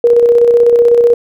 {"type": "tone with tremolo", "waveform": "sine", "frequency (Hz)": 474.9, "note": "A#4", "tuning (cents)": 32, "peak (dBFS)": -3, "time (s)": [0.04, 1.14], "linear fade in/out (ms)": 2, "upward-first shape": "square", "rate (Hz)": 16, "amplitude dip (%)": 35, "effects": []}